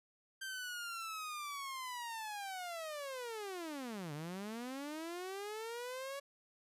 sawtooth linear two-way sweep, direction down then up, 1574 to 142.1 to 564 Hz, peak -38 dBFS, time 0.41-6.2 s, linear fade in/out 10 ms, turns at 4.13 s, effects resampled to 32000 Hz

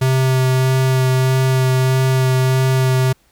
square tone with vibrato, 130.4 Hz, C3, 5 cents flat, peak -13 dBFS, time 0.01-3.13 s, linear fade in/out 10 ms, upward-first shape sine, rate 1.6 Hz, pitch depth 11 cents each way, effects pink hiss -57 dBFS RMS until 3.31 s

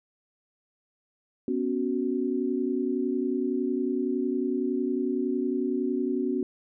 sine chord, B suspended second, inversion none, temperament just, 246.9 / 277.8 / 370.4 Hz, B3 / C#4 / F#4, 0 / +4 / +2 cents, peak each -29 dBFS, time 1.48-6.43 s, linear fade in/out 2 ms, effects none

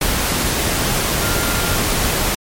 sine tone in noise, 1396.9 Hz, F6, in tune, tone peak -26 dBFS, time 1.21-1.76 s, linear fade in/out 5 ms, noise pink, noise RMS -18 dBFS, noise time 0.01-2.35 s, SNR -11 dB, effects MP3 64 kbps

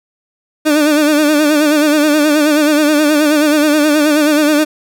30% pulse tone with vibrato, 300 Hz, D4, 37 cents sharp, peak -6 dBFS, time 0.65-4.65 s, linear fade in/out 20 ms, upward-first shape sine, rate 9.4 Hz, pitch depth 65 cents each way, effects none

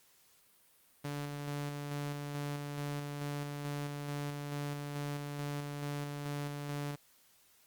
sawtooth tone with tremolo, 144.6 Hz, D3, 27 cents flat, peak -32 dBFS, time 1.04-6.96 s, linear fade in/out 10 ms, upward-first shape square, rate 2.3 Hz, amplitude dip 30%, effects white hiss -66 dBFS RMS until 7.66 s + Opus 48 kbps

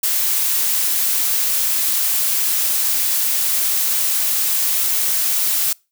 blue noise, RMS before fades -18 dBFS, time 0.03-5.73 s, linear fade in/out 5 ms, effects noise-tail reverb RT60 0.3 s tail -26 dB re dry

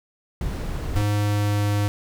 brown noise, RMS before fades -27 dBFS, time 0.41-1.02 s, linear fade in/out 2 ms
square tone with pitch glide, 103.6 to 102.88 Hz, G#2 to G#2, -4 to -16 cents, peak -20 dBFS, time 0.96-1.88 s, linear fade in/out 0 ms, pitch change -12 cents, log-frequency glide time 1.14-1.76 s
effects none

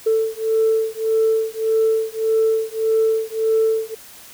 sine beating tone pair, 442.7 / 444.4 Hz, A4 / A4, +11 / +17 cents, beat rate 1.7 Hz, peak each -18 dBFS, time 0.06-3.95 s, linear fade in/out 10 ms, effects tanh soft clip ceiling -9 dBFS + white hiss -42 dBFS RMS until 4.33 s

